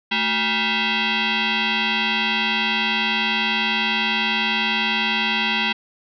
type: tone with frequency modulation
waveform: sine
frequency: 370 Hz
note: F#4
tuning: in tune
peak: -18 dBFS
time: 0.11-5.73 s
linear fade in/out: 10 ms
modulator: 590 Hz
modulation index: 5.9
effects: none